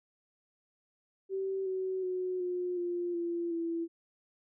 sine tone with pitch steps, 385.1 / 376.1 / 367.3 / 358.7 / 350.3 / 342.1 / 334.1 Hz, G4 / F#4 / F#4 / F4 / F4 / F4 / E4, -31 / +28 / -13 / +46 / +5 / -36 / +23 cents, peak -31 dBFS, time 1.29-3.88 s, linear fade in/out 50 ms, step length 370 ms, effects none

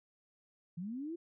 sine linear sweep, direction up, 161 to 348.9 Hz, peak -38 dBFS, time 0.77-1.16 s, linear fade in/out 10 ms, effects none

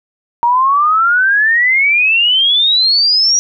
sine exponential sweep, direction up, 932.3 to 5800 Hz, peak -8 dBFS, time 0.43-3.39 s, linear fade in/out 0 ms, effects none

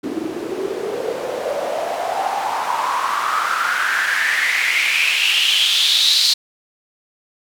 white noise with band-pass filter sweep, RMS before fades -19 dBFS, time 0.03-6.34 s, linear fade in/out 10 ms, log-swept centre 300 to 4300 Hz, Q 6.1, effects none

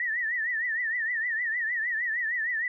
sine tone with vibrato, 1864.7 Hz, A#6, in tune, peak -26 dBFS, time 0-2.68 s, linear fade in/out 2 ms, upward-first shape triangle, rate 6.5 Hz, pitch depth 140 cents each way, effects none

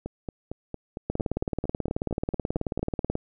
two click trains, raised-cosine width 2 ms, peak -19 / -13 dBFS, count 13 / 39, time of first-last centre 0.06-2.793 / 1.1-3.154 s, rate 4.39 / 18.5 Hz, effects none

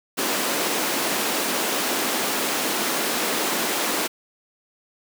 pink high-pass noise, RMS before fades -24 dBFS, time 0.17-4.08 s, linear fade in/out 20 ms, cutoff 240 Hz, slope 24 dB/octave, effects none

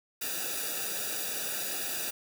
white noise with comb filter, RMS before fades -34 dBFS, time 0.21-2.11 s, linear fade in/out 10 ms, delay 0.94 ms, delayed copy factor -1, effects none

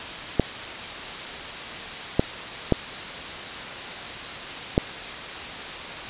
clicks, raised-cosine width 2 ms, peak -3 dBFS, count 4, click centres 0.397 / 2.195 / 2.723 / 4.779 s, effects white hiss -33 dBFS RMS until 6.09 s + resampled to 8000 Hz

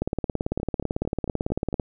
two click trains, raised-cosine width 2 ms, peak -11 / -19 dBFS, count 33 / 6, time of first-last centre 0.02-1.798 / 0.6-1.729 s, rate 18 / 4.43 Hz, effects none

